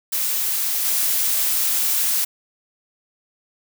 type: noise with level steps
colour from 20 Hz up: blue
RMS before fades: -22 / -20 dBFS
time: 0.12-2.25 s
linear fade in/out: 10 ms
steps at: 0.84 s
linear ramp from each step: 20 ms
effects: none